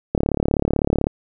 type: click train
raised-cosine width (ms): 2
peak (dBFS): -4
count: 34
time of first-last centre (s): 0.15-1.069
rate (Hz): 35.9
effects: none